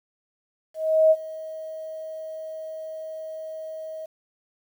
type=tone with ADSR envelope; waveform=sine; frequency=633 Hz; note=D#5; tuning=30 cents sharp; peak=-12 dBFS; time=0.74-4.06 s; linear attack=370 ms; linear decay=46 ms; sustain=-20 dB; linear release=8 ms; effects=9-bit